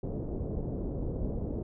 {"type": "low-pass noise", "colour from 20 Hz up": "pink", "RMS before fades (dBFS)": -34, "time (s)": [0.03, 1.63], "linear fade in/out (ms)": 5, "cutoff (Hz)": 530, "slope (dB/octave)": 24, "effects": []}